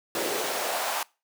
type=noise with high-pass filter sweep; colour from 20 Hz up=pink; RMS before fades=-29 dBFS; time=0.15-1.03 s; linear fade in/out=2 ms; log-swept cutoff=350 to 880 Hz; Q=2.2; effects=noise-tail reverb RT60 0.3 s tail -24 dB re dry